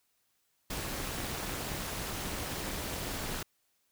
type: noise with amplitude modulation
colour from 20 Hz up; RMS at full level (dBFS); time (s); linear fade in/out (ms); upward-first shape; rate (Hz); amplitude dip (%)
pink; -34; 0.7-3.43; 5; sine; 233; 70
effects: white hiss -75 dBFS RMS until 3.91 s